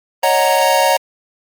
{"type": "chord", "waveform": "square", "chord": "D# minor seventh", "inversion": "third", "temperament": "equal", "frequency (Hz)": [554.4, 622.3, 740, 932.3], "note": ["C#5", "D#5", "F#5", "A#5"], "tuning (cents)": [0, 0, 0, 0], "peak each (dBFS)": [-17, -19, -18, -16], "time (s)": [0.23, 0.97], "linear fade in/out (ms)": 5, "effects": ["Opus 32 kbps"]}